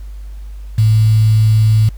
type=tone with quantisation; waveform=sine; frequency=109.2 Hz; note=A2; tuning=13 cents flat; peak=-7 dBFS; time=0.78-1.89 s; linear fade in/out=5 ms; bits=5; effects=added 50 Hz sine -26 dBFS peak until 1.97 s + pink hiss -51 dBFS RMS until 1.97 s